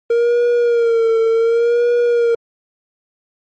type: tone with vibrato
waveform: triangle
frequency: 465.5 Hz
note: A#4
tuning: 2 cents flat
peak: -9 dBFS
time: 0.1-2.35 s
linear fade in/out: 5 ms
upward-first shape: sine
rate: 0.68 Hz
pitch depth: 53 cents each way
effects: MP3 32 kbps